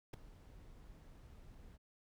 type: noise with ADSR envelope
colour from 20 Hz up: brown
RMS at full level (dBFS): -36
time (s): 0.13-1.78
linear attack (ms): 9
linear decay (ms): 6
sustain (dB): -21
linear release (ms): 29
effects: none